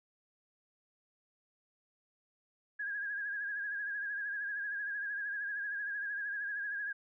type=tone with vibrato; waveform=sine; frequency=1643 Hz; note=G#6; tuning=19 cents flat; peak=-35 dBFS; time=2.79-6.93 s; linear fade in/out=10 ms; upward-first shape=sine; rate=13 Hz; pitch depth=57 cents each way; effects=none